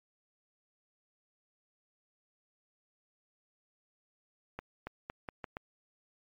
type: accelerating click train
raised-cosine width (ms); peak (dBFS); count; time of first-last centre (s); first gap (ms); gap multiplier
0.5; -24; 6; 4.59-5.569; 280; 0.82
effects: MP3 64 kbps